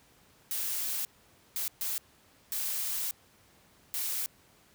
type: noise bursts at uneven times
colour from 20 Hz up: blue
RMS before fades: -33 dBFS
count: 5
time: 0.51-1.05 / 1.56-1.68 / 1.81-1.98 / 2.52-3.11 / 3.94-4.26 s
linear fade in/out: 0 ms
effects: pink hiss -62 dBFS RMS until 4.74 s + high-pass 60 Hz 12 dB/octave